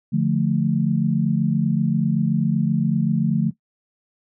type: chord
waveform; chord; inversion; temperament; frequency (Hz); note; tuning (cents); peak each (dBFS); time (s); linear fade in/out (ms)
sine; D minor; none; equal; 146.83 / 174.61 / 220; D3 / F3 / A3; 0 / 0 / 0; -21; 0.12-3.51; 20
effects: noise-tail reverb RT60 0.1 s tail -17 dB re dry